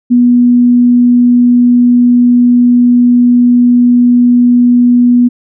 sine tone, 243.6 Hz, B3, 24 cents flat, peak -3 dBFS, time 0.1-5.29 s, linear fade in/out 20 ms, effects none

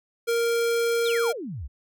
square tone, 466.2 Hz, A#4, in tune, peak -22 dBFS, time 0.27-1.33 s, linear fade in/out 20 ms
sine exponential sweep, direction down, 4409 to 56 Hz, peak -31 dBFS, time 1.04-1.68 s, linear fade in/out 20 ms
effects none

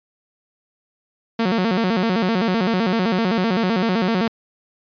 sawtooth tone with vibrato, 204.6 Hz, G#3, 26 cents flat, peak -13 dBFS, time 1.39-4.28 s, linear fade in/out 5 ms, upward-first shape square, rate 7.8 Hz, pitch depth 190 cents each way, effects resampled to 11025 Hz

